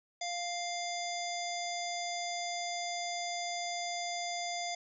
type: harmonic tone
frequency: 698.5 Hz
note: F5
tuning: in tune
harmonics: 1 / 3 / 5 / 7 / 9 / 10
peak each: -37 / -42 / -44 / -43 / -46 / -46 dBFS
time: 0.21-4.75 s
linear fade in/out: 5 ms
effects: none